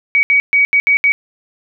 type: tone bursts at uneven times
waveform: sine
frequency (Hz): 2261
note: C#7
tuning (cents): +34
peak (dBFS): -8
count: 6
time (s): 0.15-0.23 / 0.3-0.4 / 0.53-0.65 / 0.73-0.8 / 0.87-0.97 / 1.04-1.12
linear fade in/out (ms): 0
effects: none

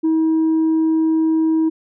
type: tone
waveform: sine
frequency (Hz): 320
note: D#4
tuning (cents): +49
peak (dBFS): -11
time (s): 0.03-1.7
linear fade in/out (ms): 20
effects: tanh soft clip ceiling -12 dBFS

